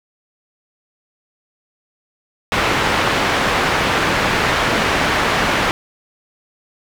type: low-pass noise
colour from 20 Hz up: white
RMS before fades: -17 dBFS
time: 2.52-5.71 s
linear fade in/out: 0 ms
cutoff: 2000 Hz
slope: 12 dB/octave
effects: none